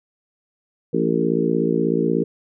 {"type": "harmonic tone with a mistuned harmonic", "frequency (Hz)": 56.5, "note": "A1", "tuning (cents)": 47, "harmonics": [3, 4, 5, 6, 7, 8], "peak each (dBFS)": [-24, -24, -24, -24, -24, -24], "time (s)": [0.93, 2.24], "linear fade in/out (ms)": 10, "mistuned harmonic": 8, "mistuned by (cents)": 19, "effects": []}